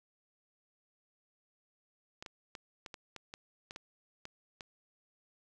clicks, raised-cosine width 0.2 ms, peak -27 dBFS, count 11, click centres 2.225 / 2.262 / 2.552 / 2.862 / 2.942 / 3.163 / 3.339 / 3.709 / 3.761 / 4.254 / 4.608 s, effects none

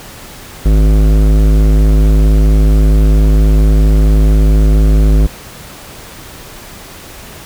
sine tone with hard clipping, 52.2 Hz, G#1, 10 cents sharp, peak -7 dBFS, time 0.65-5.27 s, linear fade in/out 10 ms, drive 15 dB, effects pink hiss -32 dBFS RMS until 7.45 s

